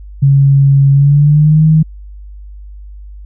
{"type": "tone with pitch glide", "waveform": "sine", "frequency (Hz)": [138.5, 157.27], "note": ["C#3", "D#3"], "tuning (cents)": [-1, 19], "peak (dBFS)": -4, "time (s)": [0.22, 1.83], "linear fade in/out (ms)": 10, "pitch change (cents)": 220, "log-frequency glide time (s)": [0.92, 1.65], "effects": ["added 50 Hz sine -28 dBFS peak until 3.25 s"]}